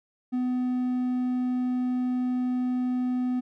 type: tone with hard clipping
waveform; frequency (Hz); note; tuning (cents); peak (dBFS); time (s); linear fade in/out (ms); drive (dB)
triangle; 250.7; B3; +26; -25; 0.32-3.41; 20; 6
effects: none